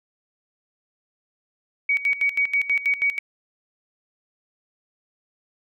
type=tone with tremolo; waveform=sine; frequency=2255 Hz; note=C#7; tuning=29 cents sharp; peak=-17 dBFS; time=1.89-3.19 s; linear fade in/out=5 ms; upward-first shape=square; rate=6.2 Hz; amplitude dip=80%; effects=none